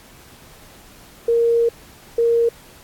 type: tone pair in turn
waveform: sine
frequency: 466.2 / 466.2 Hz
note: A#4 / A#4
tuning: 0 / 0 cents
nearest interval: unison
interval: 0 cents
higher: neither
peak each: -13 dBFS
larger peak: neither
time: 1.28-1.69 / 2.18-2.49 s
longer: first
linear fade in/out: 5 ms
effects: pink hiss -46 dBFS RMS until 2.83 s + AAC 64 kbps